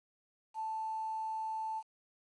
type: tone with quantisation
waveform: sine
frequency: 880 Hz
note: A5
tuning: in tune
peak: -35 dBFS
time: 0.54-1.83 s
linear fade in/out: 50 ms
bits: 10
effects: resampled to 22050 Hz